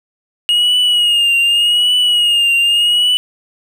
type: tone with vibrato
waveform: triangle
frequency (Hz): 2870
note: F7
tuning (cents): +47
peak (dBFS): -8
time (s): 0.49-3.17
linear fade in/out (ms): 0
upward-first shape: triangle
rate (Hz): 0.85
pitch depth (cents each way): 64
effects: none